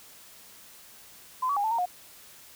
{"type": "tone with pitch steps", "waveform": "sine", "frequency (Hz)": [1022, 1136, 812, 879, 925, 720], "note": ["C6", "C#6", "G#5", "A5", "A#5", "F#5"], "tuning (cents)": [-41, 42, -39, -2, -14, -47], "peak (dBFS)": -24, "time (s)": [1.42, 1.858], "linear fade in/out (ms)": 10, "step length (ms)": 73, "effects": ["white hiss -51 dBFS RMS until 2.55 s"]}